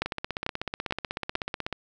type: two click trains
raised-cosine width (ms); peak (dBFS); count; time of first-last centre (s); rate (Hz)
0.3; -10 / -14; 4 / 28; 0.02-1.353 / 0.06-1.727; 2.25 / 16.2
effects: none